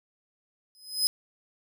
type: tone with exponential growth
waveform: sawtooth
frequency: 5050 Hz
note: D#8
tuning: 25 cents sharp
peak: -16 dBFS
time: 0.75-1.07 s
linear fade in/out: 0 ms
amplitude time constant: 69 ms
effects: none